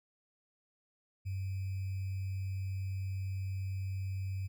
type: tone with sample-and-hold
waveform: sine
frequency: 95.6 Hz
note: G2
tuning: 43 cents flat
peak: -34 dBFS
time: 1.25-4.48 s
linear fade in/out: 20 ms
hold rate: 2450 Hz
effects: none